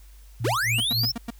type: tone with tremolo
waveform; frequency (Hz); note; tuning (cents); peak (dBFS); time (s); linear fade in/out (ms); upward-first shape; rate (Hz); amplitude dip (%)
sine; 116.54; A#2; 0; -24; 0.4-1.18; 5; sine; 3.7; 100
type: linear sweep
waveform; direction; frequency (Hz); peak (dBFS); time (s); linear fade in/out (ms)
square; up; 233.1 to 5460; -23; 0.44-1.12; 10
type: tone bursts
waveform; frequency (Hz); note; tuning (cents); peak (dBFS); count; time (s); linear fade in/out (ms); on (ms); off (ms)
45% pulse; 233.1; A#3; 0; -28; 5; 0.78-1.305; 5; 25; 100
effects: added 50 Hz sine -45 dBFS peak until 1.39 s + white hiss -58 dBFS RMS until 1.39 s